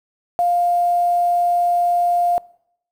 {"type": "tone with quantisation", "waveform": "sine", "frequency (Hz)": 701, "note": "F5", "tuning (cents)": 6, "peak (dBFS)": -14, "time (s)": [0.39, 2.38], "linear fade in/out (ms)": 0, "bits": 7, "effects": ["noise-tail reverb RT60 0.7 s tail -23 dB re dry"]}